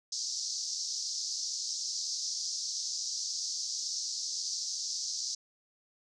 white band-pass noise, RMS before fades -36 dBFS, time 0.12-5.35 s, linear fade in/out 5 ms, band 4600 to 6300 Hz, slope 48 dB/octave, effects none

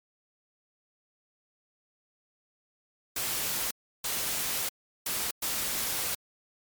white noise bursts at uneven times, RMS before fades -31 dBFS, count 4, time 3.16-3.71 / 4.04-4.69 / 5.06-5.31 / 5.42-6.15 s, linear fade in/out 5 ms, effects MP3 96 kbps

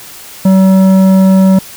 sine tone with tanh clipping, 190.2 Hz, F#3, 48 cents sharp, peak -5 dBFS, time 0.45-1.59 s, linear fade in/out 5 ms, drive 11 dB, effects white hiss -31 dBFS RMS until 1.76 s

